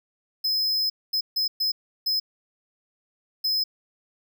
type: tone bursts at uneven times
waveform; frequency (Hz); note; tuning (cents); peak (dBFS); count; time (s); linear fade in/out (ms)
square; 5100; D#8; +42; -22; 6; 0.44-0.9 / 1.13-1.21 / 1.36-1.48 / 1.6-1.72 / 2.06-2.2 / 3.44-3.64; 10
effects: none